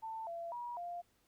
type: tone with pitch steps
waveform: sine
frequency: 891 / 678 / 961 / 698 Hz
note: A5 / E5 / B5 / F5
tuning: +22 / +49 / -48 / -1 cents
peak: -40 dBFS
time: 0.02-1.02 s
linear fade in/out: 20 ms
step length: 250 ms
effects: pink hiss -74 dBFS RMS until 1.27 s